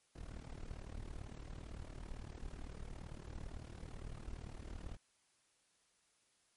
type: noise with amplitude modulation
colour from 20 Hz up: brown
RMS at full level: -44 dBFS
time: 0.15-4.97 s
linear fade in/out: 10 ms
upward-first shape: sine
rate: 37.8 Hz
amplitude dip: 85%
effects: white hiss -75 dBFS RMS until 6.56 s + MP3 48 kbps